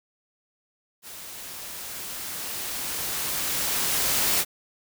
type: noise with level ramp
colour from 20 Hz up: white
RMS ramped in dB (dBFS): -41 to -22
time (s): 1.02-4.45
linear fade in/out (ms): 50
effects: none